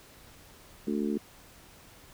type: harmonic tone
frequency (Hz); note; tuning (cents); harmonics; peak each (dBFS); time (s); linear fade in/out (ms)
73.42; D2; 0; 3 / 4 / 5 / 6; -30 / -33 / -34 / -39; 0.87-1.18; 5
effects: pink hiss -54 dBFS RMS until 2.13 s